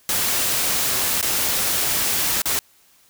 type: noise with dropouts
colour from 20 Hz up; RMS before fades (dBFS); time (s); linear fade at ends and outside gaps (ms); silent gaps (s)
white; -21; 0.09-2.59; 1; 1.213-1.227 / 2.419-2.456
effects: white hiss -56 dBFS RMS until 3.09 s